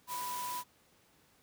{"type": "tone in noise", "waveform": "sine", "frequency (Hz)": 987.8, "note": "B5", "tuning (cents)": 0, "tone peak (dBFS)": -37, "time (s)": [0.07, 0.64], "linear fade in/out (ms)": 50, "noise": "white", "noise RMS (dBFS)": -43, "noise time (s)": [0.07, 0.64], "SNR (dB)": 3, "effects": ["pink hiss -67 dBFS RMS until 1.42 s", "high-pass 80 Hz 12 dB/octave"]}